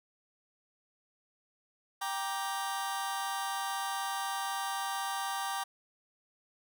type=chord; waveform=sawtooth; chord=G minor; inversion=none; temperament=just; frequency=784 / 940.8 / 1176 Hz; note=G5 / Bb5 / D6; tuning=0 / +16 / +2 cents; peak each=-32 / -35 / -34 dBFS; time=2.01-5.64 s; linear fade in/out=10 ms; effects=none